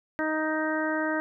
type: harmonic tone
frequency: 312.1 Hz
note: D#4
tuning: 5 cents sharp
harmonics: 1 / 2 / 3 / 4 / 5 / 6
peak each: -29 / -31 / -35 / -37 / -32 / -35 dBFS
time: 0.19-1.2 s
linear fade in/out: 0 ms
effects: none